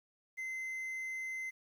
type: tone with quantisation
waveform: triangle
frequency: 2063 Hz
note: C7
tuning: 25 cents flat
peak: -36 dBFS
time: 0.37-1.51 s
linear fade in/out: 20 ms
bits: 11
effects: none